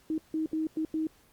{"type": "tone bursts at uneven times", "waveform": "sine", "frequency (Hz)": 315.6, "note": "D#4", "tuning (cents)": 25, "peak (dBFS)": -27, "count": 5, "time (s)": [[0.1, 0.18], [0.34, 0.46], [0.53, 0.67], [0.77, 0.85], [0.94, 1.07]], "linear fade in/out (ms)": 2, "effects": ["pink hiss -62 dBFS RMS until 1.32 s", "Opus 48 kbps"]}